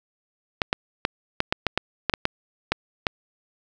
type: clicks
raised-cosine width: 0.3 ms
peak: -4 dBFS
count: 12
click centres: 0.618 / 0.729 / 1.051 / 1.404 / 1.525 / 1.667 / 1.776 / 2.097 / 2.138 / 2.254 / 2.72 / 3.068 s
effects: none